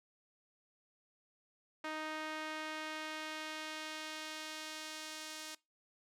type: tone with band-pass filter sweep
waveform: sawtooth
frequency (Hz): 311.1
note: D#4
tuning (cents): 0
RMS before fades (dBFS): -44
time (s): 1.84-5.55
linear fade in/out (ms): 5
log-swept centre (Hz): 1600 to 5800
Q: 0.75
effects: noise-tail reverb RT60 0.2 s tail -21 dB re dry